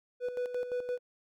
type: tone with tremolo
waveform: triangle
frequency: 493.9 Hz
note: B4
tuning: in tune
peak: -28 dBFS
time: 0.2-0.99 s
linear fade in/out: 50 ms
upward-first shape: square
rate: 5.8 Hz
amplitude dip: 60%
effects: none